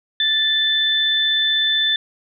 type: tone pair together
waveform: sine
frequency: 1760 / 3524 Hz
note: A6 / A7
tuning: 0 / +2 cents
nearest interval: octave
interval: 1202 cents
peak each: -22 / -16 dBFS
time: 0.2-1.96 s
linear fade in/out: 2 ms
effects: none